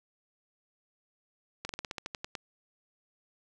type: slowing click train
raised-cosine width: 0.2 ms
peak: -19 dBFS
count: 11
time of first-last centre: 1.65-2.352 s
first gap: 42 ms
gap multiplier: 1.11
effects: none